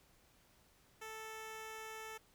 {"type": "tone", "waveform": "10% pulse", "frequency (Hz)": 440, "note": "A4", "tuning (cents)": 0, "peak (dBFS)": -38, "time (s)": [1.01, 2.18], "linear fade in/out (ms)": 10, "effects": ["pink hiss -69 dBFS RMS until 2.34 s"]}